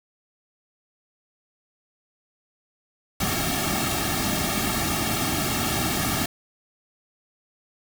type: noise with comb filter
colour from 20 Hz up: pink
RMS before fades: -25 dBFS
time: 3.2-6.26 s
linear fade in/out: 5 ms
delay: 2 ms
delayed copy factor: -0.95
effects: none